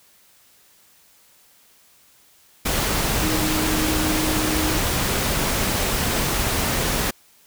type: tone in noise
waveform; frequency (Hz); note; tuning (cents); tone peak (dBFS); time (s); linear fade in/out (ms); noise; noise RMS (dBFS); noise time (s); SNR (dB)
sine; 311.1; D#4; 0; -24; 3.22-4.78; 10; pink; -22; 2.65-7.11; -5
effects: white hiss -55 dBFS RMS until 7.46 s